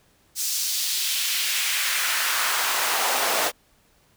pink noise with high-pass filter sweep, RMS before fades -24 dBFS, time 0.35-3.52 s, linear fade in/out 50 ms, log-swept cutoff 5800 to 550 Hz, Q 1.3, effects pink hiss -61 dBFS RMS until 4.16 s

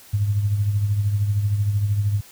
sine tone with tremolo, 102.6 Hz, G#2, 21 cents flat, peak -15 dBFS, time 0.13-2.21 s, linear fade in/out 10 ms, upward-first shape triangle, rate 13 Hz, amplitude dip 60%, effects white hiss -47 dBFS RMS until 2.31 s

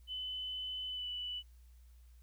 sine tone with pitch glide, 3018 to 2970 Hz, F#7 to F#7, +34 to +6 cents, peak -38 dBFS, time 0.07-1.43 s, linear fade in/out 50 ms, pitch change -28 cents, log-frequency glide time 0.87-1.08 s, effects added 60 Hz sine -56 dBFS peak until 2.22 s + white hiss -74 dBFS RMS until 2.22 s

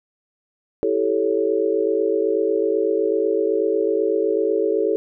sine chord, A dominant seventh, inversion second, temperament equal, 329.6 / 392 / 440 / 554.4 Hz, E4 / G4 / A4 / C#5, 0 / 0 / 0 / 0 cents, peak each -25 / -22 / -20 / -26 dBFS, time 0.83-4.96 s, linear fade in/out 0 ms, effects none

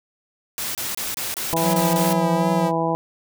white noise bursts, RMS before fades -27 dBFS, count 8, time 0.58-2.129 s, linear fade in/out 0 ms, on 170 ms, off 27 ms
harmonic tone, 164.81 Hz, E3, in tune, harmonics 1 / 2 / 3 / 4 / 5 / 6, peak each -26 / -26 / -26 / -26 / -26 / -26 dBFS, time 1.53-2.95 s, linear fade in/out 0 ms
square tone with vibrato, 180 Hz, F#3, 47 cents flat, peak -22 dBFS, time 1.61-2.72 s, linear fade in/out 50 ms, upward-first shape triangle, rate 2.5 Hz, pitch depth 53 cents each way
effects none

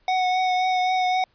square tone with vibrato, 739 Hz, F#5, 2 cents flat, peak -20 dBFS, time 0.08-1.24 s, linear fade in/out 2 ms, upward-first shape triangle, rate 3.8 Hz, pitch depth 21 cents each way, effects pink hiss -64 dBFS RMS until 1.34 s + resampled to 11025 Hz

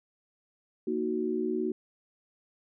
sine chord, D# minor, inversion second, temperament equal, 233.1 / 311.1 / 370 Hz, A#3 / D#4 / F#4, 0 / 0 / 0 cents, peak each -33 / -33 / -30 dBFS, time 0.87-1.72 s, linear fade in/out 5 ms, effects none

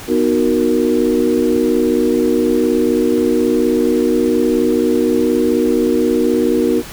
sine chord, B major seventh, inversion none, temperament equal, 246.9 / 311.1 / 370 / 466.2 Hz, B3 / D#4 / F#4 / A#4, 0 / 0 / 0 / 0 cents, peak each -17 dBFS, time 0.07-6.83 s, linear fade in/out 50 ms, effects pink hiss -32 dBFS RMS until 6.92 s

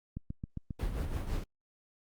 click train, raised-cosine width 5 ms, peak -25 dBFS, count 5, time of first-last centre 0.17-0.708 s, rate 7.44 Hz
brown noise with tremolo, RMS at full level -32 dBFS, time 0.79-1.44 s, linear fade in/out 5 ms, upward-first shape sine, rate 5.9 Hz, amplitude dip 55%
effects Opus 48 kbps

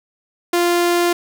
sawtooth tone, 348 Hz, F4, 6 cents flat, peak -10 dBFS, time 0.53-1.13 s, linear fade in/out 5 ms, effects none

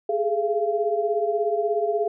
sine tone cluster, 411.2 / 427.8 / 685 Hz, G#4 / A4 / F5, -17 / -49 / -34 cents, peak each -25 dBFS, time 0.09-2.08 s, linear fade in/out 5 ms, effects none

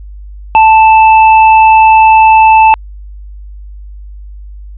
triangle tone with tanh clipping, 880 Hz, A5, in tune, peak -3 dBFS, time 0.55-2.74 s, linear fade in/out 0 ms, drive 18 dB, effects added 50 Hz sine -25 dBFS peak until 4.77 s + resampled to 8000 Hz

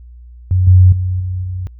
sine tone with level steps, 91.9 Hz, F#2, 11 cents flat, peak -9 / -3 / -14 / -17 / -19 dBFS, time 0.51-1.67 s, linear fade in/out 0 ms, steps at 0.67 / 0.92 / 1.2 / 1.43 s, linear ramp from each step 5 ms, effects added 60 Hz sine -34 dBFS peak until 1.79 s

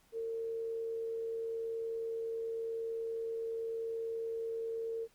sine tone with amplitude modulation, 454.8 Hz, A#4, 43 cents flat, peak -34 dBFS, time 0.12-5.08 s, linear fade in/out 50 ms, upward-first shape sine, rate 80.9 Hz, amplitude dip 25%, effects pink hiss -68 dBFS RMS until 5.14 s + Opus 48 kbps

